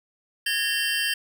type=tone cluster; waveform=square; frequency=1665 / 1817 / 2734 / 3110 / 4713 Hz; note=G#6 / A#6 / F7 / G7 / D8; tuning=+4 / -45 / -37 / -14 / +5 cents; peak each=-30 / -31 / -31 / -28 / -33 dBFS; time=0.46-1.14 s; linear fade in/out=5 ms; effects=none